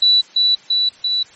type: tone with echo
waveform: sine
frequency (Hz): 3951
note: B7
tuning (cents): 0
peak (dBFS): -9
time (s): 0.02-0.21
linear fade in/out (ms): 5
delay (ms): 340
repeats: 3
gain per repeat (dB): -2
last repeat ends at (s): 1.23
effects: white hiss -45 dBFS RMS until 1.35 s + MP3 32 kbps